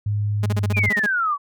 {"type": "tone with pitch glide", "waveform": "sine", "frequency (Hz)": [103.83, 100], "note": ["G#2", "G2"], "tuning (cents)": [0, 35], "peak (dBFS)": -19, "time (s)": [0.06, 0.89], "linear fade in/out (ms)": 5, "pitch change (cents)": -65, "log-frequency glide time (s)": [0.5, 0.65]}
{"type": "tone bursts", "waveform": "sawtooth", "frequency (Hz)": 207.7, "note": "G#3", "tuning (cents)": 0, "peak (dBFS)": -19, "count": 10, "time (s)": [0.43, 1.063], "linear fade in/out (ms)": 5, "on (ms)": 30, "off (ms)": 37}
{"type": "exponential sweep", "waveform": "sine", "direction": "down", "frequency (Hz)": [2489, 1108.7], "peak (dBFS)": -18, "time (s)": [0.73, 1.38], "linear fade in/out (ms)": 50}
{"effects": []}